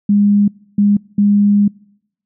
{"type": "tone bursts at uneven times", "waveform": "sine", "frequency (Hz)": 204.1, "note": "G#3", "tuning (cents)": -30, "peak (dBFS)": -8, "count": 3, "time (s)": [[0.09, 0.48], [0.78, 0.97], [1.18, 1.68]], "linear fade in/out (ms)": 5, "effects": ["noise-tail reverb RT60 0.8 s tail -26 dB re dry"]}